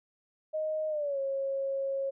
sine tone with pitch glide, 622.3 to 544.9 Hz, D#5 to C#5, 0 to -30 cents, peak -29 dBFS, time 0.53-2.11 s, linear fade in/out 20 ms, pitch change -230 cents, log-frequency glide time 0.89-1.19 s, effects none

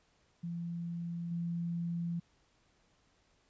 sine tone with level steps, 170.4 Hz, F3, 42 cents flat, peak -36 / -33 dBFS, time 0.43-2.2 s, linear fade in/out 10 ms, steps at 1.31 s, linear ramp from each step 5 ms, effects pink hiss -71 dBFS RMS until 3.49 s + resampled to 16000 Hz

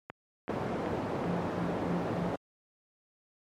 click train, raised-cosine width 0.5 ms, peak -23 dBFS, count 4, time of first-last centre 0.1-1.241 s, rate 2.63 Hz
white low-pass noise, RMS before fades -33 dBFS, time 0.49-2.36 s, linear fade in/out 5 ms, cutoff 590 Hz, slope 12 dB/octave
sine tone with tremolo, 174.61 Hz, F3, in tune, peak -30 dBFS, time 1.25-2.3 s, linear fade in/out 5 ms, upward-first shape triangle, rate 3.3 Hz, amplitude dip 100%
effects high-pass 100 Hz 12 dB/octave + MP3 64 kbps

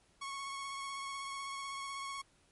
sawtooth tone with vibrato, 1102 Hz, C#6, 11 cents flat, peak -36 dBFS, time 0.21-2.22 s, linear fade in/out 10 ms, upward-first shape triangle, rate 16 Hz, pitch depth 23 cents each way, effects pink hiss -69 dBFS RMS until 2.51 s + MP3 48 kbps

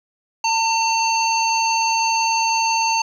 harmonic tone, 903 Hz, A5, 45 cents sharp, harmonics 1 / 3 / 5 / 7, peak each -18 / -23 / -25 / -26 dBFS, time 0.44-3.02 s, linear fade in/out 5 ms, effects 8-bit

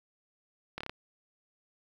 slowing click train, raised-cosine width 0.3 ms, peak -21 dBFS, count 5, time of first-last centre 0.78-0.895 s, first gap 26 ms, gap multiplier 1.07, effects 9-bit

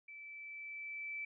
sine tone with level ramp, 2318 Hz, D7, 23 cents flat, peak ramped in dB -49 to -39 dBFS, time 0.08-1.25 s, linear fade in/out 5 ms, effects none

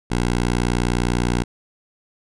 10% pulse tone, 59.9 Hz, A#1, 48 cents sharp, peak -10 dBFS, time 0.1-1.44 s, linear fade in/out 20 ms, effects resampled to 24000 Hz

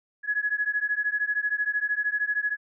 sine beating tone pair, 1678 / 1691 Hz, G#6 / G#6, +17 / +31 cents, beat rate 13 Hz, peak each -27 dBFS, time 0.23-2.57 s, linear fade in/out 50 ms, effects none

